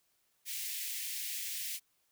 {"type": "high-pass noise", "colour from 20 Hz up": "white", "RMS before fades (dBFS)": -39, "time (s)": [0.45, 1.8], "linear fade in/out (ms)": 50, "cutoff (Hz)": 1900, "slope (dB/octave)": 48, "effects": ["white hiss -75 dBFS RMS until 2.11 s"]}